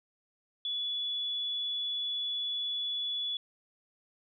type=tone; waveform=sine; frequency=3421 Hz; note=A7; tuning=49 cents flat; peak=-31 dBFS; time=0.65-3.37 s; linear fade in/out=2 ms; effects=none

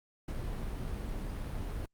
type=noise; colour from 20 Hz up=brown; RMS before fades=-37 dBFS; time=0.28-1.86 s; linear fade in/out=5 ms; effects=Opus 48 kbps

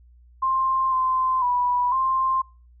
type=tone with pitch steps; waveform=sine; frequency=1054 / 1037 / 982 / 1052 Hz; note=C6 / C6 / B5 / C6; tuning=+12 / -16 / -10 / +9 cents; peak=-19 dBFS; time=0.42-2.42 s; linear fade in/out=10 ms; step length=500 ms; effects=noise-tail reverb RT60 0.4 s tail -25 dB re dry + added 60 Hz sine -49 dBFS peak until 2.8 s

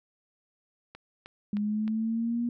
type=click train; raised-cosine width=0.3 ms; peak=-28 dBFS; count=4; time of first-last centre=0.95-1.879 s; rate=3.23 Hz
type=linear sweep; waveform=sine; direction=up; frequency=204.8 to 240 Hz; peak=-26 dBFS; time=1.53-2.49 s; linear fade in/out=2 ms
effects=none

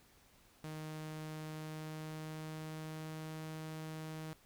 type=tone with pitch glide; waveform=sawtooth; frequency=155.56 to 157.46 Hz; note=D#3 to D#3; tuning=0 to +21 cents; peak=-39 dBFS; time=0.64-4.33 s; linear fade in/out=0 ms; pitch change=+21 cents; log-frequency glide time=1.52-3.41 s; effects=pink hiss -66 dBFS RMS until 4.45 s

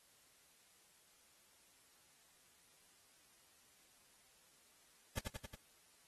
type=noise with echo; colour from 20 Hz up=pink; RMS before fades=-39 dBFS; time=5.17-5.19 s; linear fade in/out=5 ms; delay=90 ms; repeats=4; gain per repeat=-3 dB; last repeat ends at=5.55 s; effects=white hiss -69 dBFS RMS until 6.07 s + AAC 32 kbps

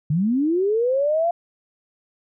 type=linear sweep; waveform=sine; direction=up; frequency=140.1 to 698.5 Hz; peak=-17 dBFS; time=0.1-1.31 s; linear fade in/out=5 ms; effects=none

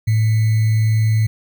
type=tone with sample-and-hold; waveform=sine; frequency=109.8 Hz; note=A2; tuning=3 cents flat; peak=-12 dBFS; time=0.07-1.27 s; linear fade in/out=10 ms; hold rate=2100 Hz; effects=none

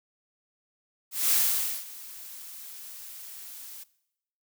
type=noise with ADSR envelope; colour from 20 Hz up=blue; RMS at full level=-22 dBFS; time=1.11-3.84 s; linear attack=210 ms; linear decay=520 ms; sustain=-21 dB; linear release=12 ms; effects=noise-tail reverb RT60 0.8 s tail -20 dB re dry

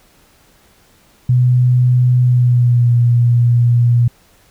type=tone with pitch glide; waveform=sine; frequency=124.7 to 119.83 Hz; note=B2 to A#2; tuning=+17 to +48 cents; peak=-8 dBFS; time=1.29-4.08 s; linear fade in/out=5 ms; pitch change=-69 cents; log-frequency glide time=2.22-2.93 s; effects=pink hiss -51 dBFS RMS until 4.5 s

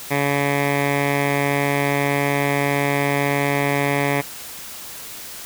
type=tone with low-pass filter; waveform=10% pulse; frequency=141.7 Hz; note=C#3; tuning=38 cents sharp; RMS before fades=-20 dBFS; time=0.1-4.22 s; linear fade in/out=20 ms; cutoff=2300 Hz; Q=2.4; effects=white hiss -35 dBFS RMS until 5.45 s

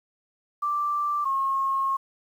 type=tone pair in turn; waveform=sine; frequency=1174.7 / 1082.2 Hz; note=D6 / C#6; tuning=0 / -42 cents; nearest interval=minor second; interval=142 cents; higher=first; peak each=-23 / -22 dBFS; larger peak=second; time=0.62-1.25 / 1.25-1.97 s; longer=second; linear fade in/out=10 ms; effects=9-bit

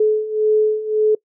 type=beating tone pair; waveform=sine; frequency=428.3 / 430.1 Hz; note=A4 / A4; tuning=-47 / -39 cents; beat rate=1.8 Hz; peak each=-19 / -15 dBFS; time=0-1.15 s; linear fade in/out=5 ms; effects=noise-tail reverb RT60 0.1 s tail -23 dB re dry

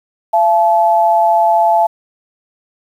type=tone pair together; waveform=sine; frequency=680 / 864.1 Hz; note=F5 / A5; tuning=-46 / -32 cents; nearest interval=major third; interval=414 cents; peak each=-11 dBFS; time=0.33-1.87 s; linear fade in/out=10 ms; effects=7-bit

